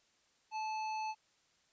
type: tone with hard clipping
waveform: sine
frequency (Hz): 870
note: A5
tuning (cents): -20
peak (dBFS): -38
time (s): 0.51-1.15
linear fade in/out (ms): 50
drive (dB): 12
effects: white hiss -72 dBFS RMS until 1.72 s + resampled to 16000 Hz